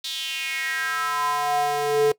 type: tone with high-pass filter sweep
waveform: square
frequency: 145.8 Hz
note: D3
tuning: 12 cents flat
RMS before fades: -24 dBFS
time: 0.04-2.12 s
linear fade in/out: 5 ms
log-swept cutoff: 3800 to 400 Hz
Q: 4.6
effects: noise-tail reverb RT60 0.1 s tail -20 dB re dry